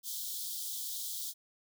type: high-pass noise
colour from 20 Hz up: white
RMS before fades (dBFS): -39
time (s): 0.03-1.34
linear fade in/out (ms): 50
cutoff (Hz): 3200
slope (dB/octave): 96
effects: none